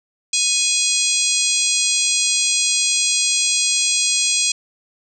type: harmonic tone with a mistuned harmonic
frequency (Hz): 830.6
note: G#5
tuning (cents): 0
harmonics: 3 / 4 / 5 / 6 / 7 / 8 / 9 / 10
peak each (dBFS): -24 / -24 / -24 / -24 / -24 / -24 / -24 / -24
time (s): 0.33-4.52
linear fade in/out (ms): 5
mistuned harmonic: 6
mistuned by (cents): -49
effects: none